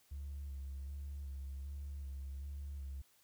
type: tone with vibrato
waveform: triangle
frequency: 69.4 Hz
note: C#2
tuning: 3 cents sharp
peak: -38 dBFS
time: 0.11-3.02 s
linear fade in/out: 10 ms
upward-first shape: square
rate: 1.3 Hz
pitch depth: 32 cents each way
effects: tanh soft clip ceiling -39 dBFS + white hiss -70 dBFS RMS until 3.23 s